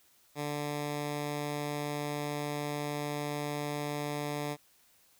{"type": "tone", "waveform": "10% pulse", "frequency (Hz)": 146.83, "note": "D3", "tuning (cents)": 0, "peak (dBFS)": -25, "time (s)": [0.35, 4.57], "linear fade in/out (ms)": 50, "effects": ["white hiss -65 dBFS RMS until 5.19 s"]}